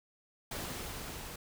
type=noise with level ramp; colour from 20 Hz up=pink; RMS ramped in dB=-39 to -45 dBFS; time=0.51-1.36 s; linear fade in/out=5 ms; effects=none